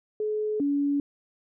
sine tone pair in turn, 426.6 / 284.7 Hz, G#4 / C#4, +46 / +46 cents, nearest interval perfect fifth, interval 700 cents, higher first, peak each -25 / -22 dBFS, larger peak second, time 0.2-0.6 / 0.6-1 s, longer neither, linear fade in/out 2 ms, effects none

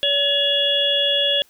harmonic tone with a mistuned harmonic, 568 Hz, C#5, 42 cents sharp, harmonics 1 / 3 / 5 / 6, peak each -23 / -30 / -23 / -18 dBFS, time 0.03-1.42 s, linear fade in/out 0 ms, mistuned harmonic 6, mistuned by -21 cents, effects white hiss -56 dBFS RMS until 1.49 s

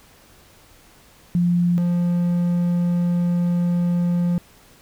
sine / triangle tone pair in turn, 174.61 / 174.61 Hz, F3 / F3, 0 / 0 cents, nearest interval unison, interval 0 cents, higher neither, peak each -15 dBFS, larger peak neither, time 1.35-1.78 / 1.78-4.38 s, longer second, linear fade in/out 0 ms, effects pink hiss -51 dBFS RMS until 4.81 s

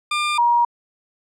20% pulse / sine tone pair in turn, 1200 / 950.5 Hz, D6 / A#5, +37 / +33 cents, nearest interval major third, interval 404 cents, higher first, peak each -14 / -13 dBFS, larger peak second, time 0.11-0.38 / 0.38-0.65 s, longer neither, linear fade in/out 5 ms, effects low-pass 8000 Hz 12 dB/octave

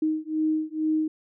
sine beating tone pair, 311.1 / 313.3 Hz, D#4 / D#4, 0 / +12 cents, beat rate 2.2 Hz, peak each -26 dBFS, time 0.02-1.08 s, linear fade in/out 5 ms, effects none

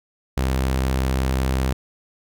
sawtooth tone, 65.41 Hz, C2, in tune, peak -15 dBFS, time 0.37-1.73 s, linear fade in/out 5 ms, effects none

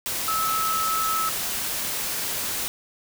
sine tone in noise, 1300 Hz, E6, 24 cents flat, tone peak -23 dBFS, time 0.28-1.29 s, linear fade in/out 0 ms, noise white, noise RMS -28 dBFS, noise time 0.06-2.68 s, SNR +2 dB, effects none

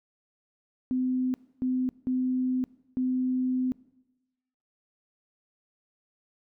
sine tone bursts at uneven times, 255.4 Hz, C4, 42 cents flat, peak -24 dBFS, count 4, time 0.91-1.34 / 1.62-1.89 / 2.07-2.64 / 2.97-3.72 s, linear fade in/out 0 ms, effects noise-tail reverb RT60 1.0 s tail -21 dB re dry

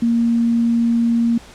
sine tone, 233.1 Hz, A#3, in tune, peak -13 dBFS, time 0.02-1.38 s, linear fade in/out 5 ms, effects pink hiss -42 dBFS RMS until 1.54 s + low-pass 8000 Hz 12 dB/octave

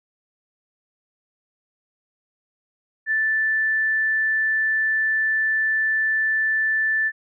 sine tone, 1760 Hz, A6, in tune, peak -18 dBFS, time 3.06-7.12 s, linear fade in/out 50 ms, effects none

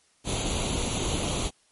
pink noise with comb filter, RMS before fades -28 dBFS, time 0.24-1.51 s, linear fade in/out 50 ms, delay 0.29 ms, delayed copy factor +0.7, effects white hiss -64 dBFS RMS until 1.71 s + MP3 48 kbps

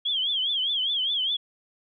sine tone with vibrato, 3247 Hz, G#7, 40 cents flat, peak -23 dBFS, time 0.05-1.37 s, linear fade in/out 10 ms, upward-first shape triangle, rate 4.9 Hz, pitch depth 160 cents each way, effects none

